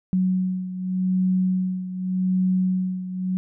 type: beating tone pair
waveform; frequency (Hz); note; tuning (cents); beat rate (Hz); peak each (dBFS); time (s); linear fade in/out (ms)
sine; 185 / 185.85; F#3 / F#3; 0 / +8; 0.85; -21 / -26; 0.13-3.37; 0
effects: none